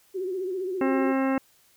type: tone with vibrato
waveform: sine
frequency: 372.8 Hz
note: F#4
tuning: 13 cents sharp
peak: -27 dBFS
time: 0.14-1.13 s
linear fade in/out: 20 ms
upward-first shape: sine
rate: 15 Hz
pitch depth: 77 cents each way
type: harmonic tone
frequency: 267 Hz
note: C4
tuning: 35 cents sharp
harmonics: 1 / 2 / 3 / 4 / 5 / 6 / 7 / 8 / 10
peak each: -23 / -29 / -33 / -35 / -37 / -39 / -40 / -41 / -43 dBFS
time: 0.81-1.38 s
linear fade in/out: 2 ms
effects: white hiss -61 dBFS RMS until 1.76 s